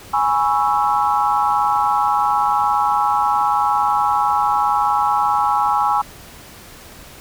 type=chord; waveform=sine; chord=C# minor seventh; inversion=second; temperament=equal; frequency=830.6 / 987.8 / 1108.7 / 1318.5 Hz; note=G#5 / B5 / C#6 / E6; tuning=0 / 0 / 0 / 0 cents; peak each=-17 / -22 / -21 / -21 dBFS; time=0.13-6.02 s; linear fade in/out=10 ms; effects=pink hiss -40 dBFS RMS until 7.2 s